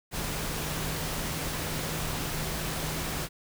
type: tone in noise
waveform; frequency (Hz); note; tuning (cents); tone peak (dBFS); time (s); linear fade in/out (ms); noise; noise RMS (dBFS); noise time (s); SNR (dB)
sine; 157.4; D#3; +20; -38; 0.11-3.29; 50; pink; -33; 0.11-3.29; -8
effects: none